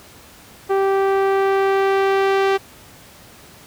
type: tone with low-pass filter sweep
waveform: sawtooth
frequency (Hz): 389.9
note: G4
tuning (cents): -9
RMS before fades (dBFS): -17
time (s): 0.69-2.58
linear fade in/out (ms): 20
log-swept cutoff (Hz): 1200 to 3300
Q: 0.74
effects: pink hiss -44 dBFS RMS until 3.66 s + high-pass 60 Hz 12 dB/octave